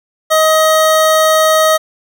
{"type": "tone", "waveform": "25% pulse", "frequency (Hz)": 630, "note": "D#5", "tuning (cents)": 21, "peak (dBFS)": -4, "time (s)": [0.3, 1.78], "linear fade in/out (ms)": 20, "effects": []}